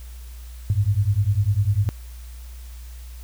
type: beating tone pair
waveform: sine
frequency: 96.8 / 106.8 Hz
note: G2 / G#2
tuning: -21 / +49 cents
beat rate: 10 Hz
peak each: -20 dBFS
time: 0.7-1.89 s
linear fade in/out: 0 ms
effects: added 60 Hz sine -35 dBFS peak until 3.23 s + white hiss -50 dBFS RMS until 3.23 s